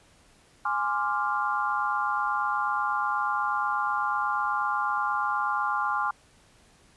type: chord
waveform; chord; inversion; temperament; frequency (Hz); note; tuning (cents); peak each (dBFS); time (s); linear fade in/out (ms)
sine; D half-diminished seventh; second; equal; 830.6 / 1046.5 / 1174.7 / 1396.9; Ab5 / C6 / D6 / F6; 0 / 0 / 0 / 0; -30; 0.65-6.11; 5
effects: pink hiss -59 dBFS RMS until 6.96 s + resampled to 24000 Hz